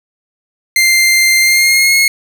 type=tone with pitch glide; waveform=sawtooth; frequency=2093 to 2167 Hz; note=C7 to C#7; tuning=0 to -40 cents; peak=-4 dBFS; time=0.76-2.08 s; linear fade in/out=2 ms; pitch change=+60 cents; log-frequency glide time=1.41-1.95 s; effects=none